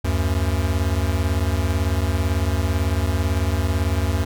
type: beating tone pair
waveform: square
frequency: 75.3 / 93.3 Hz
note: D2 / F#2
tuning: +44 / +15 cents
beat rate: 18 Hz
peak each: -22 dBFS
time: 0.04-4.25 s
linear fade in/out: 10 ms
effects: none